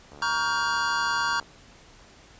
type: click train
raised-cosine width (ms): 1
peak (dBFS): -32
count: 96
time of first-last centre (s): 0.12-1.427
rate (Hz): 72.7
type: chord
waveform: square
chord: G half-diminished seventh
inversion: first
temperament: just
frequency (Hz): 940.8 / 1128.9 / 1411.2 / 1568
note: Bb5 / Db6 / F6 / G6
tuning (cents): +16 / +31 / +18 / 0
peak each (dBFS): -30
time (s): 0.22-1.4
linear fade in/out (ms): 2
effects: pink hiss -52 dBFS RMS until 2.39 s + resampled to 16000 Hz